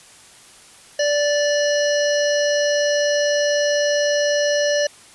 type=harmonic tone with a mistuned harmonic; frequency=584 Hz; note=D5; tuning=10 cents flat; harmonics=1 / 3 / 5 / 7 / 9 / 10; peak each=-17 / -25 / -29 / -31 / -30 / -29 dBFS; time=0.99-4.87 s; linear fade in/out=5 ms; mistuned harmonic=7; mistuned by=+38 cents; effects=white hiss -46 dBFS RMS until 5.14 s + resampled to 24000 Hz